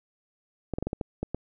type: clicks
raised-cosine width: 2 ms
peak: -16 dBFS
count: 8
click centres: 0.737 / 0.785 / 0.826 / 0.87 / 0.931 / 1.012 / 1.23 / 1.346 s
effects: none